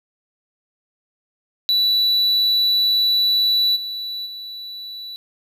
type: tone with level steps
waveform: triangle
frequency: 3951 Hz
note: B7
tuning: in tune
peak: -13 / -24 / -29 dBFS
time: 1.69-5.16 s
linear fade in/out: 0 ms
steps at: 3.75 / 4.25 s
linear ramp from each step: 20 ms
effects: none